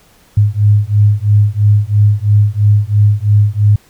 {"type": "beating tone pair", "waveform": "sine", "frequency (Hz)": [102.5, 105.5], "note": ["G#2", "G#2"], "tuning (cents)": [-22, 28], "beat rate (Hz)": 3, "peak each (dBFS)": -10, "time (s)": [0.37, 3.76], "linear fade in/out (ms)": 5, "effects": ["pink hiss -48 dBFS RMS until 3.89 s"]}